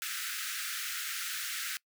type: high-pass noise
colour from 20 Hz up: pink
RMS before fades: -37 dBFS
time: 0.02-1.77 s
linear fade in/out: 0 ms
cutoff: 1300 Hz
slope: 96 dB/octave
effects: noise-tail reverb RT60 0.1 s tail -23 dB re dry